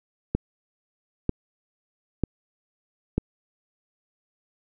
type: click train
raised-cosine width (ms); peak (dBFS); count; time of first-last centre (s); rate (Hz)
3; -9; 4; 0.35-3.18; 1.06
effects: none